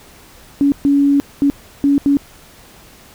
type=tone bursts at uneven times; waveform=sine; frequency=282.1 Hz; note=C#4; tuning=30 cents sharp; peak=-9 dBFS; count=5; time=0.61-0.72 / 0.85-1.2 / 1.42-1.5 / 1.84-1.98 / 2.06-2.17 s; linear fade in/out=0 ms; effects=pink hiss -43 dBFS RMS until 3.14 s